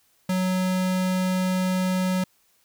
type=tone; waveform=square; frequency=185 Hz; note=F#3; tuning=in tune; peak=-22 dBFS; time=0.29-2.24 s; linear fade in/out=5 ms; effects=white hiss -64 dBFS RMS until 2.64 s